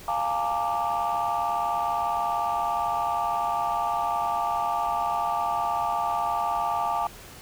sine chord, Bb dominant seventh, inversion second, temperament equal with one note detuned, 698.5 / 830.6 / 910.5 / 1174.7 Hz, F5 / Ab5 / Bb5 / D6, 0 / 0 / -41 / 0 cents, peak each -28 dBFS, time 0.08-7.07 s, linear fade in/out 2 ms, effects tanh soft clip ceiling -18 dBFS + pink hiss -45 dBFS RMS until 7.41 s

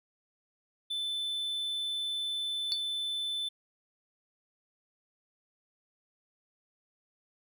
triangle tone, 3520 Hz, A7, in tune, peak -30 dBFS, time 0.9-3.49 s, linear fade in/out 10 ms
sine tone with exponential decay, 4453 Hz, C#8, 7 cents sharp, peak -24 dBFS, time 2.72-2.81 s, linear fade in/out 0 ms, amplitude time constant 18 ms
effects none

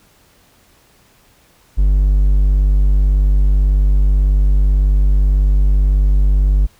triangle tone, 49.1 Hz, G1, 4 cents sharp, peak -7 dBFS, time 1.77-6.67 s, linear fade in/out 20 ms, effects pink hiss -52 dBFS RMS until 6.79 s

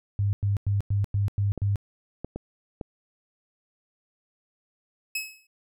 sine tone bursts, 100.7 Hz, G2, 47 cents sharp, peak -21 dBFS, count 7, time 0.19-1.758 s, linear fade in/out 0 ms, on 140 ms, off 98 ms
clicks, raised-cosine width 2 ms, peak -19 dBFS, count 4, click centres 1.577 / 2.246 / 2.36 / 2.812 s
sawtooth tone with exponential decay, 2574 Hz, E7, 42 cents flat, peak -22 dBFS, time 5.15-5.47 s, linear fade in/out 5 ms, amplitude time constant 68 ms
effects none

